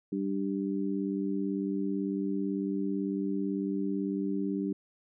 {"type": "harmonic tone", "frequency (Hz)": 98, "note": "G2", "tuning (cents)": 0, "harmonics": [2, 3, 4], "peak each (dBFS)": [-32, -32, -37], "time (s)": [0.12, 4.73], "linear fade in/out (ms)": 5, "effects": []}